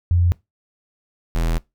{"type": "tone pair in turn", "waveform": ["sine", "square"], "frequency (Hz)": [87.31, 41.2], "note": ["F2", "E1"], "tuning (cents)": [0, 0], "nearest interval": "octave + minor second", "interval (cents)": 1300, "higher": "first", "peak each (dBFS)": [-13, -18], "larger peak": "first", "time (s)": [[0.11, 0.32], [1.35, 1.58]], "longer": "second", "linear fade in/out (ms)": 0, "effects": ["noise-tail reverb RT60 0.2 s tail -22 dB re dry"]}